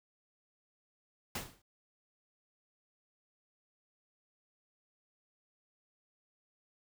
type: noise with exponential decay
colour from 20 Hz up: pink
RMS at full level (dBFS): -34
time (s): 1.35-1.62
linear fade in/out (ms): 5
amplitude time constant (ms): 57
effects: none